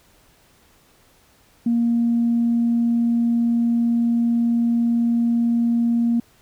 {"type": "tone", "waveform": "sine", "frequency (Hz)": 234.5, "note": "A#3", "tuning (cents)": 11, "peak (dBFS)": -15, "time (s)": [1.66, 6.2], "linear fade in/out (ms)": 5, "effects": ["tanh soft clip ceiling -11 dBFS", "pink hiss -56 dBFS RMS until 6.41 s"]}